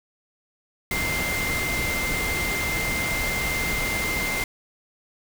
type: tone in noise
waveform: sine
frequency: 2093 Hz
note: C7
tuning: in tune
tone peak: -26 dBFS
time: 0.91-4.44 s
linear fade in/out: 2 ms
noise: pink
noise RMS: -28 dBFS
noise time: 0.91-4.44 s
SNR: -1 dB
effects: none